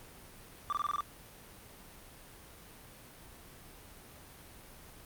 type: tone bursts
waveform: triangle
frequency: 1174.7 Hz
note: D6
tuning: in tune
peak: -28 dBFS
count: 7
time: 0.7-1.007 s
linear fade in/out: 0 ms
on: 25 ms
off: 22 ms
effects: pink hiss -53 dBFS RMS until 5.05 s + Opus 32 kbps